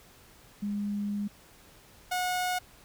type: tone pair in turn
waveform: sine / sawtooth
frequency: 204.6 / 727.4 Hz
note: G#3 / F#5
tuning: -26 / -30 cents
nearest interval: octave + minor seventh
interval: 2196 cents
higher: second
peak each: -29 / -24 dBFS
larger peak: second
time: 0.62-1.28 / 2.11-2.59 s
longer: first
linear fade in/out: 10 ms
effects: pink hiss -56 dBFS RMS until 2.84 s